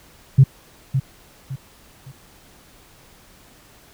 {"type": "tone with echo", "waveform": "sine", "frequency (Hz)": 133.9, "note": "C3", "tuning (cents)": 40, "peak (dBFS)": -5, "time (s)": [0.38, 0.44], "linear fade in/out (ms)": 10, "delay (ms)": 560, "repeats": 3, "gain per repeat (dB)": -10, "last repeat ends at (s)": 2.12, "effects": ["tanh soft clip ceiling -1 dBFS", "pink hiss -50 dBFS RMS until 3.93 s"]}